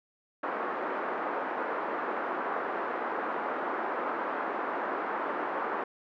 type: band-pass noise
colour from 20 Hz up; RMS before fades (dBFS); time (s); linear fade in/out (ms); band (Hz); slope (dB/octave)
white; -33; 0.43-5.84; 5; 280 to 1400; 24
effects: none